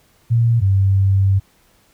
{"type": "tone pair in turn", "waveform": "sine", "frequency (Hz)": [116.54, 97.17], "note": ["A#2", "G2"], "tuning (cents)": [0, -15], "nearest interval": "minor third", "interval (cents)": 315, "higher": "first", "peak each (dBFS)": -11, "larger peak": "neither", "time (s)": [[0.3, 0.61], [0.61, 1.4]], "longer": "second", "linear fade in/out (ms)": 20, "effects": ["pink hiss -56 dBFS RMS until 1.93 s"]}